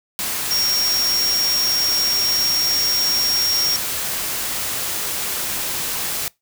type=tone in noise; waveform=sine; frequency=5570 Hz; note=F8; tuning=5 cents flat; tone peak=-17 dBFS; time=0.51-3.76 s; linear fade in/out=0 ms; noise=white; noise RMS=-24 dBFS; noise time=0.19-6.28 s; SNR=+4 dB; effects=noise-tail reverb RT60 0.2 s tail -24 dB re dry